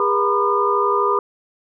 sine tone cluster, 405.6 / 481.4 / 950 / 1002 / 1212 Hz, G#4 / B4 / A#5 / B5 / D#6, -41 / -44 / +33 / +25 / -46 cents, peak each -20 / -25 / -27 / -21 / -19 dBFS, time 0-1.19 s, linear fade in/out 2 ms, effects none

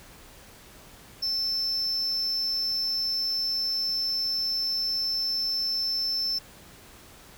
triangle tone, 5310 Hz, E8, 12 cents sharp, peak -24 dBFS, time 1.22-6.39 s, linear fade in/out 10 ms, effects pink hiss -50 dBFS RMS until 7.37 s

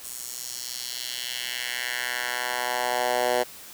10% pulse tone with high-pass filter sweep, 123.47 Hz, B2, in tune, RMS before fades -29 dBFS, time 0.03-3.44 s, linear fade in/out 20 ms, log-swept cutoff 8600 to 520 Hz, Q 1.6, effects white hiss -44 dBFS RMS until 3.73 s

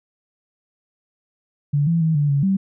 sine tone with pitch steps, 144.5 / 167.1 / 160.4 / 146 / 140.9 / 193.3 Hz, D3 / E3 / E3 / D3 / C#3 / G3, -28 / +24 / -47 / -10 / +29 / -24 cents, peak -15 dBFS, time 1.73-2.57 s, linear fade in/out 10 ms, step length 140 ms, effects none

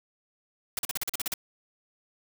white noise bursts, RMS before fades -30 dBFS, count 10, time 0.77-1.339 s, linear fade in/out 2 ms, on 20 ms, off 41 ms, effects none

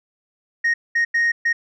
sine tone bursts at uneven times, 1864.7 Hz, A#6, in tune, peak -13 dBFS, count 4, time 0.64-0.74 / 0.95-1.05 / 1.14-1.32 / 1.45-1.53 s, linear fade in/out 10 ms, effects tanh soft clip ceiling -14 dBFS

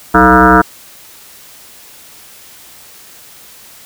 sine tone with frequency modulation, 827 Hz, G#5, 8 cents flat, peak -3 dBFS, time 0.14-0.62 s, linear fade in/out 10 ms, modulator 128 Hz, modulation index 5.4, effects white hiss -38 dBFS RMS until 3.85 s

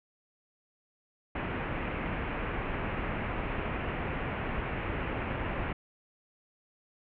pink low-pass noise, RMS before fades -34 dBFS, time 1.35-5.73 s, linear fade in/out 5 ms, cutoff 2700 Hz, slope 48 dB/octave, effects none

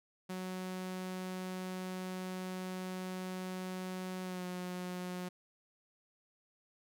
sawtooth tone with pitch glide, 185 to 180.77 Hz, F#3 to F#3, 0 to -40 cents, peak -35 dBFS, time 0.29-5.29 s, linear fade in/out 10 ms, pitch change -40 cents, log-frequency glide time 4.23-4.44 s, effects none

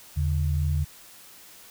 sine tone pair together, 79.77 / 143 Hz, D#2 / D3, +44 / -46 cents, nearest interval minor seventh, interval 1010 cents, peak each -23 / -27 dBFS, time 0.16-0.85 s, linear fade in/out 20 ms, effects white hiss -49 dBFS RMS until 1.7 s

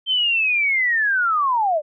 sine linear sweep, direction down, 3133 to 571 Hz, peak -16 dBFS, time 0.06-1.82 s, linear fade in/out 50 ms, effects none

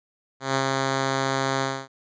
5% pulse tone with ADSR envelope, 134.6 Hz, C3, 49 cents sharp, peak -9 dBFS, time 0.4-1.88 s, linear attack 150 ms, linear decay 77 ms, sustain -2 dB, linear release 260 ms, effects resampled to 16000 Hz

